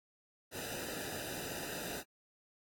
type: noise with comb filter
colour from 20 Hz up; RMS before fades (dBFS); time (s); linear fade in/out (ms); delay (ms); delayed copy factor
pink; -42; 0.51-2.04; 50; 0.91; -0.95
effects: AAC 64 kbps